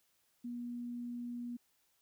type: tone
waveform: sine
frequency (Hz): 240.9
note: B3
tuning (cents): -43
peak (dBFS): -39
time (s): 0.44-1.57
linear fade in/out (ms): 10
effects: white hiss -75 dBFS RMS until 2.01 s